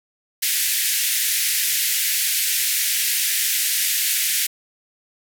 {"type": "band-pass noise", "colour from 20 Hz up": "white", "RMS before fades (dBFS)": -21, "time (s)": [0.42, 4.47], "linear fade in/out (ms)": 10, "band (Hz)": [1700, 16000], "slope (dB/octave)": 48, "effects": []}